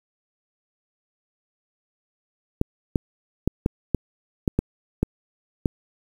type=clicks; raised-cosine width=3 ms; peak=-6 dBFS; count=9; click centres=2.614 / 2.958 / 3.476 / 3.661 / 3.947 / 4.478 / 4.59 / 5.03 / 5.658 s; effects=7-bit